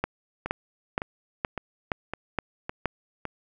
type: two click trains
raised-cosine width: 0.5 ms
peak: -10 / -16 dBFS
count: 7 / 6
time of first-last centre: 0.04-2.857 / 0.46-3.253 s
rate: 2.13 / 1.79 Hz
effects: none